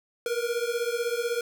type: beating tone pair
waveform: square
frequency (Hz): 466.2 / 482.2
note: A#4 / B4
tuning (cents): 0 / -41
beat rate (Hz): 16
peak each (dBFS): -30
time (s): 0.26-1.41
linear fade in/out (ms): 2
effects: none